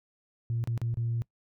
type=tone with dropouts; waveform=sine; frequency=116.54 Hz; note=A#2; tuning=in tune; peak=-26 dBFS; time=0.5-1.22 s; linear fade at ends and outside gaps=0 ms; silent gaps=0.64-0.674 / 0.777-0.816 / 0.942-0.972 s; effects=noise-tail reverb RT60 0.1 s tail -24 dB re dry + tanh soft clip ceiling -23 dBFS